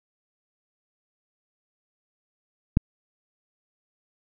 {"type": "click", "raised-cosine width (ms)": 5, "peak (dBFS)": -5, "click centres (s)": 2.771, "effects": []}